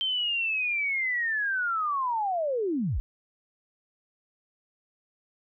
sine linear sweep, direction down, 3136 to 34.19 Hz, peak -25 dBFS, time 0.01-3 s, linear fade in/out 0 ms, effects none

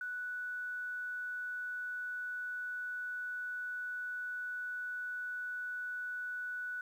sine tone with quantisation, 1480 Hz, F#6, in tune, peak -37 dBFS, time 0.01-6.81 s, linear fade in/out 2 ms, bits 11, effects none

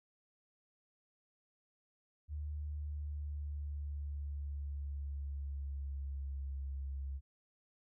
sine tone with pitch glide, 74.5 to 68.32 Hz, D2 to C#2, +25 to -25 cents, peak -38 dBFS, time 2.28-7.21 s, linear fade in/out 50 ms, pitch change -150 cents, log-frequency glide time 2.57-6.56 s, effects none

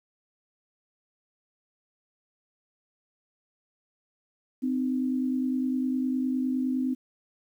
sine tone pair together, 256.9 / 306.7 Hz, C4 / D#4, -32 / -25 cents, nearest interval minor third, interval 307 cents, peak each -25 / -33 dBFS, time 4.62-6.95 s, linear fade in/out 20 ms, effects 10-bit

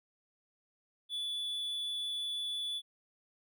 triangle tone, 3451 Hz, A7, 34 cents flat, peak -33 dBFS, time 1.09-2.82 s, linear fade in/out 50 ms, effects none

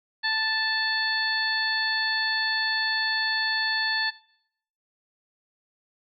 harmonic tone, 880 Hz, A5, in tune, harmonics 1 / 2 / 3 / 4 / 5, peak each -33 / -25 / -38 / -33 / -28 dBFS, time 0.23-4.11 s, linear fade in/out 20 ms, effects noise-tail reverb RT60 0.7 s tail -21 dB re dry

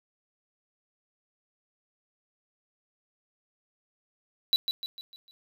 triangle tone with echo, 3947 Hz, B7, 2 cents flat, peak -17 dBFS, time 4.53-4.56 s, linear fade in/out 0 ms, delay 150 ms, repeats 5, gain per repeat -7 dB, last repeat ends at 5.31 s, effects none

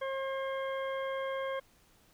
harmonic tone with a mistuned harmonic, 537 Hz, C5, 45 cents sharp, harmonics 1 / 2 / 3 / 4 / 6, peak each -34 / -40 / -44 / -46 / -50 dBFS, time 0.01-1.6 s, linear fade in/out 10 ms, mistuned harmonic 4, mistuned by -24 cents, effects pink hiss -65 dBFS RMS until 2.13 s

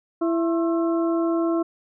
harmonic tone with a mistuned harmonic, 333.2 Hz, E4, 19 cents sharp, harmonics 1 / 2 / 3 / 4, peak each -20 / -28 / -33 / -35 dBFS, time 0.21-1.63 s, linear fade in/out 10 ms, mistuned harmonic 3, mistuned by +120 cents, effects none

